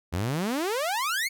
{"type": "exponential sweep", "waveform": "sawtooth", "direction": "up", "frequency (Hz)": [78.9, 2275], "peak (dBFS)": -22, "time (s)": [0.12, 1.29], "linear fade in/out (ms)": 20, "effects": []}